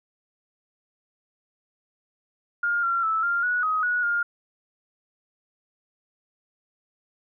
sine tone with pitch steps, 1413 / 1372 / 1312 / 1395 / 1465 / 1261 / 1462 / 1412 Hz, F6 / F6 / E6 / F6 / F#6 / D#6 / F#6 / F6, +20 / -31 / -9 / -2 / -18 / +23 / -21 / +19 cents, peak -21 dBFS, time 2.63-4.23 s, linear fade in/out 5 ms, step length 200 ms, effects none

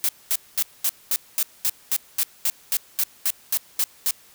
blue noise bursts, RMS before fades -21 dBFS, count 16, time 0.04-4.108 s, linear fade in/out 0 ms, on 48 ms, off 220 ms, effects white hiss -52 dBFS RMS until 4.34 s

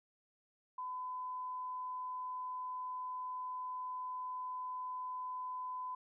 sine tone, 1009 Hz, B5, 37 cents sharp, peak -39 dBFS, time 0.78-5.95 s, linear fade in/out 5 ms, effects none

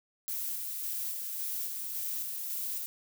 violet noise with tremolo, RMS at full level -35 dBFS, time 0.28-2.86 s, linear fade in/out 0 ms, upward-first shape square, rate 1.8 Hz, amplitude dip 25%, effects none

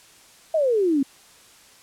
sine exponential sweep, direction down, 663 to 261.6 Hz, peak -17 dBFS, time 0.54-1.03 s, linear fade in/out 5 ms, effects white hiss -51 dBFS RMS until 1.82 s + low-pass 10000 Hz 12 dB/octave

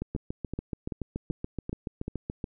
two click trains, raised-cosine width 3 ms, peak -19 / -20 dBFS, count 18 / 6, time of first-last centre 0.02-2.442 / 0.15-2.081 s, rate 7.02 / 2.59 Hz, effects none

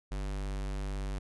square tone, 49 Hz, G1, in tune, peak -34 dBFS, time 0.11-1.19 s, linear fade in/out 10 ms, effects resampled to 24000 Hz

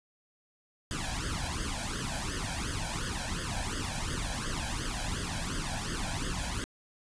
pink noise with flanger, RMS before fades -34 dBFS, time 0.91-6.64 s, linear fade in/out 0 ms, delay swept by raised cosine 0.61 to 1.27 ms, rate 2.8 Hz, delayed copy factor +0.9, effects resampled to 22050 Hz

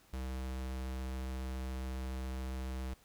square tone, 64.8 Hz, C2, 16 cents flat, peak -38 dBFS, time 0.13-2.94 s, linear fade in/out 5 ms, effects pink hiss -65 dBFS RMS until 3.04 s

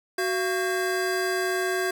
square tone cluster, 371.8 / 686 / 1601 Hz, F#4 / F5 / G6, +8 / -31 / +36 cents, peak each -27 / -32 / -30 dBFS, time 0.18-1.91 s, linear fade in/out 5 ms, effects none

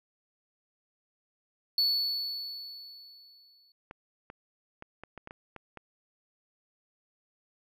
triangle tone with exponential decay, 4435 Hz, C#8, in tune, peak -21 dBFS, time 1.78-3.72 s, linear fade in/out 2 ms, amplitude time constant 420 ms
clicks, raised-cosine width 0.5 ms, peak -28 dBFS, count 9, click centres 3.911 / 4.301 / 4.824 / 5.036 / 5.177 / 5.274 / 5.309 / 5.563 / 5.773 s
effects none

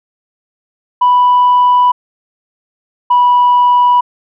sine tone pair in turn, 987.8 / 980.4 Hz, B5 / B5, 0 / -13 cents, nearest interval unison, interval 13 cents, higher first, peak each -4 dBFS, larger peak neither, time 1.01-1.92 / 3.1-4.01 s, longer neither, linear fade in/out 10 ms, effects tanh soft clip ceiling -3 dBFS

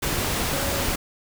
sine tone in noise, 554.4 Hz, C#5, in tune, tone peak -31 dBFS, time 0.53-0.84 s, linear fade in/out 10 ms, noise pink, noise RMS -25 dBFS, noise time 0.02-0.96 s, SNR -9 dB, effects none

